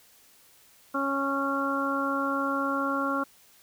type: harmonic tone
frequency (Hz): 275.8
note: C#4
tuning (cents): -9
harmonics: 1 / 2 / 3 / 4 / 5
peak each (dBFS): -30 / -33 / -39 / -31 / -30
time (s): 0.94-3.24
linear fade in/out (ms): 10
effects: white hiss -58 dBFS RMS until 3.62 s